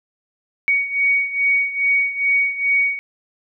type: beating tone pair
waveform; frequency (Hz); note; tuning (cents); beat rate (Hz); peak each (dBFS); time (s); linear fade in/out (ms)
sine; 2242 / 2244.4; C#7 / C#7; +19 / +21; 2.4; -17 / -21; 0.68-2.99; 0
effects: none